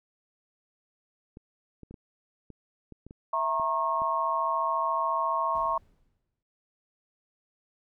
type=clicks; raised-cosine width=3 ms; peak=-32 dBFS; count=10; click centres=1.371 / 1.833 / 1.91 / 1.942 / 2.503 / 2.923 / 3.066 / 3.109 / 3.598 / 4.019 s
type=chord; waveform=sine; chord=A# diminished; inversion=second; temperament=equal with one note detuned; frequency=659.3 / 932.3 / 1086.5 Hz; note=E5 / A#5 / C#6; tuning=0 / 0 / -35 cents; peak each=-32 / -30 / -27 dBFS; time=3.33-5.78 s; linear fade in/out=5 ms
type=noise with exponential decay; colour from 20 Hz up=brown; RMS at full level=-46 dBFS; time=5.55-6.43 s; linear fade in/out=2 ms; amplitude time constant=190 ms
effects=none